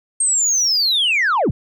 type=linear sweep; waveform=sine; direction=down; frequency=8560 to 61.74 Hz; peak=-12 dBFS; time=0.2-1.51 s; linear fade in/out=5 ms; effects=tanh soft clip ceiling -12 dBFS